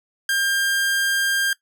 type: tone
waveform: sawtooth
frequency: 1600 Hz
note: G6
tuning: 35 cents sharp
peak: -15 dBFS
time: 0.29-1.53 s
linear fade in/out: 2 ms
effects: noise-tail reverb RT60 0.1 s tail -19 dB re dry